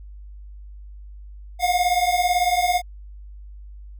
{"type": "beating tone pair", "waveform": "square", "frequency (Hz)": [706, 724], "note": ["F5", "F#5"], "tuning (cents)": [19, -38], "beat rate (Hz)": 18, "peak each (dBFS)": [-22, -21], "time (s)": [1.59, 2.82], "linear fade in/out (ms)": 50, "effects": ["added 50 Hz sine -37 dBFS peak until 3.99 s"]}